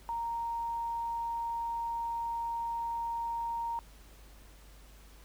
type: tone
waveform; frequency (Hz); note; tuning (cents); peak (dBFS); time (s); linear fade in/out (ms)
sine; 930; A#5; -4; -32; 0.09-3.79; 0
effects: added 50 Hz sine -53 dBFS peak until 5.24 s + pink hiss -59 dBFS RMS until 5.24 s